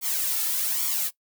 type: noise with flanger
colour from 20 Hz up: blue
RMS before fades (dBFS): -26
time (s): 0.01-1.11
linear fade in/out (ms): 50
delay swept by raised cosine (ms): 0.89 to 2.29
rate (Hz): 1.2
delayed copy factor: +0.65
effects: noise-tail reverb RT60 0.1 s tail -19 dB re dry